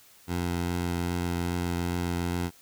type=tone with vibrato; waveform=15% pulse; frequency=87.31 Hz; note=F2; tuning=in tune; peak=-21 dBFS; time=0.27-2.51 s; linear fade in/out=50 ms; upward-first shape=triangle; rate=2.5 Hz; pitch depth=16 cents each way; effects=white hiss -56 dBFS RMS until 2.61 s